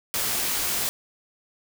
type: noise with comb filter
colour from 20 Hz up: white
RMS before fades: -26 dBFS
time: 0.14-0.89 s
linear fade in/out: 0 ms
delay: 18 ms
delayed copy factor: -0.65
effects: none